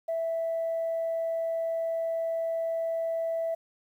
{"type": "tone", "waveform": "sine", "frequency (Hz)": 659, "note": "E5", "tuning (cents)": -1, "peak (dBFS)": -26, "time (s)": [0.08, 3.55], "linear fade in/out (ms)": 10, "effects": ["tanh soft clip ceiling -23 dBFS", "10-bit"]}